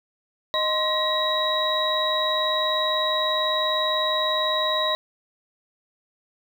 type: tone cluster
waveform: sine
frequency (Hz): 622 / 1048 / 1904 / 3853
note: D#5 / C6 / A#6 / B7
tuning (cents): -1 / +2 / +36 / -44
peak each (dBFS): -26 / -26 / -31 / -24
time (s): 0.54-4.95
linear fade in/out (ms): 0
effects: 8-bit